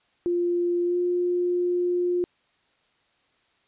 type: tone with pitch glide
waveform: sine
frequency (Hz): 349.2 to 354.5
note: F4 to F4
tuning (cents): 0 to +26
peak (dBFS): -21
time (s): 0.26-2.24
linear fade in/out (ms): 0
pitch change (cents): +26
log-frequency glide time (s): 0.85-0.97
effects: white hiss -66 dBFS RMS until 3.67 s + resampled to 8000 Hz